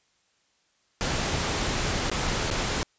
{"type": "noise with dropouts", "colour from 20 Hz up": "pink", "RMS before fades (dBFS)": -27, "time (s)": [1.01, 2.83], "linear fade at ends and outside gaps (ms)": 0, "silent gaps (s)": [[2.099, 2.115], [2.503, 2.511]], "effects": ["white hiss -68 dBFS RMS until 2.98 s", "resampled to 16000 Hz"]}